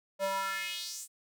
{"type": "tone with high-pass filter sweep", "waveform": "square", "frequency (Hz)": 194, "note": "G3", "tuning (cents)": -18, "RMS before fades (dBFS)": -35, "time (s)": [0.19, 1.08], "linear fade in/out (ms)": 50, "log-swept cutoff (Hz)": [540, 8900], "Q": 3, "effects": []}